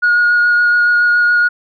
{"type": "tone with vibrato", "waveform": "sine", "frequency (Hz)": 1441, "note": "F#6", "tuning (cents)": -46, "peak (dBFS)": -7, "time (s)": [0.02, 1.49], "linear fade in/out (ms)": 20, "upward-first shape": "sine", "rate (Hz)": 7.1, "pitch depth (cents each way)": 11, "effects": ["tanh soft clip ceiling -6 dBFS"]}